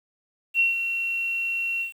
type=tone with ADSR envelope; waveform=sine; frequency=2729 Hz; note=F7; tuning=41 cents flat; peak=-16 dBFS; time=0.54-1.93 s; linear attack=56 ms; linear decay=150 ms; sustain=-8 dB; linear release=120 ms; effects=8-bit